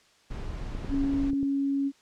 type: noise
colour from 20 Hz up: brown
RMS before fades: -34 dBFS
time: 0.3-1.31 s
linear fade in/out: 10 ms
type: click train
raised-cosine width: 3 ms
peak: -24 dBFS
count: 8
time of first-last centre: 0.75-1.43 s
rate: 10.3 Hz
type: tone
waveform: sine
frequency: 277.2 Hz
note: C#4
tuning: in tune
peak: -24 dBFS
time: 0.89-1.92 s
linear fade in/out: 50 ms
effects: white hiss -61 dBFS RMS until 2.01 s + low-pass 6000 Hz 12 dB/octave